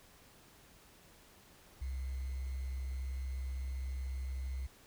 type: tone with sample-and-hold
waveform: sine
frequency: 65.41 Hz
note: C2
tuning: in tune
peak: -36 dBFS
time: 1.81-4.67 s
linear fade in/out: 10 ms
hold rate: 2100 Hz
effects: pink hiss -61 dBFS RMS until 4.86 s